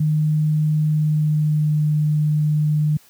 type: tone with pitch glide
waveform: sine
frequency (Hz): 153.3 to 151.36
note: D#3 to D#3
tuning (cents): -25 to -47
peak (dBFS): -15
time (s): 0-2.97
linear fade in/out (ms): 5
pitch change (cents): -22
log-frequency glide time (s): 0.85-1.83
effects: white hiss -52 dBFS RMS until 3.09 s + high-pass 60 Hz 12 dB/octave